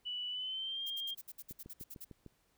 sine tone with pitch glide, 2960 to 3209 Hz, F#7 to G7, 0 to +40 cents, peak -37 dBFS, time 0.05-1.15 s, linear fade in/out 20 ms, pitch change +140 cents, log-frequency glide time 0.29-0.83 s
violet noise bursts, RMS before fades -47 dBFS, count 12, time 0.86-2.049 s, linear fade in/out 10 ms, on 45 ms, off 59 ms
click train, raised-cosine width 3 ms, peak -37 dBFS, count 6, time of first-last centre 1.51-2.263 s, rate 6.64 Hz
effects pink hiss -74 dBFS RMS until 2.57 s

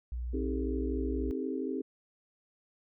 sine tone with vibrato, 60.4 Hz, B1, 38 cents flat, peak -33 dBFS, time 0.12-1.31 s, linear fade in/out 0 ms, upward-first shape sine, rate 17 Hz, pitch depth 8 cents each way
sine chord, A half-diminished seventh, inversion first, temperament just, 264 / 316.8 / 396 / 440 Hz, C4 / Eb4 / G4 / A4, +16 / +31 / +18 / 0 cents, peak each -35 / -38 / -37 / -41 dBFS, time 0.33-1.82 s, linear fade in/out 10 ms
effects none

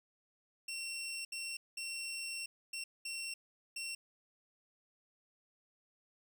20% pulse tone bursts at uneven times, 2722 Hz, F7, 45 cents flat, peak -35 dBFS, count 6, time 0.68-1.25 / 1.32-1.57 / 1.77-2.46 / 2.73-2.84 / 3.05-3.34 / 3.76-3.95 s, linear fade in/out 5 ms, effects 11-bit

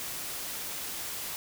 white noise, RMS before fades -37 dBFS, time 0-1.36 s, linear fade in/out 0 ms, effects none

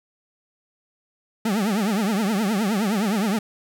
40% pulse tone with vibrato, 207.7 Hz, G#3, in tune, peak -19 dBFS, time 1.45-3.39 s, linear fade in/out 5 ms, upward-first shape triangle, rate 9.6 Hz, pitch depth 220 cents each way, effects none

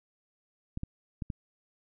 clicks, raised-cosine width 5 ms, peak -22 dBFS, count 4, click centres 0.774 / 0.834 / 1.222 / 1.302 s, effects none

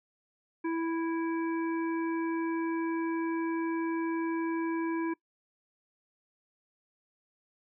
harmonic tone, 329.6 Hz, E4, in tune, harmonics 1 / 3 / 5 / 7, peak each -29 / -39 / -43 / -46 dBFS, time 0.64-5.14 s, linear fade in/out 10 ms, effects noise-tail reverb RT60 0.1 s tail -22 dB re dry

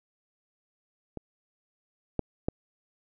clicks, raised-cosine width 2 ms, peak -23 / -13 / -13 dBFS, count 3, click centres 1.173 / 2.193 / 2.485 s, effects none

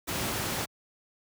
pink noise, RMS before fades -31 dBFS, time 0.07-0.66 s, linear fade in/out 20 ms, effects high-pass 80 Hz 12 dB/octave

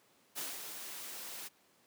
white noise with ADSR envelope, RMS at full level -39 dBFS, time 0.35-1.49 s, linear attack 33 ms, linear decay 190 ms, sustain -6 dB, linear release 22 ms, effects pink hiss -68 dBFS RMS until 1.86 s + high-pass 200 Hz 12 dB/octave

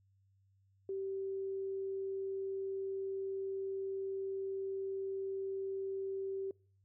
sine tone, 387.6 Hz, G4, 20 cents flat, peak -36 dBFS, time 0.89-6.51 s, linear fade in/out 2 ms, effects noise-tail reverb RT60 0.5 s tail -26 dB re dry + added 97 Hz sine -68 dBFS peak until 6.84 s

